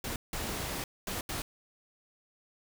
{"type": "noise bursts at uneven times", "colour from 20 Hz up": "pink", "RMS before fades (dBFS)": -36, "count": 4, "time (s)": [[0.04, 0.16], [0.33, 0.84], [1.07, 1.21], [1.29, 1.42]], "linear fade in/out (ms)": 2, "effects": []}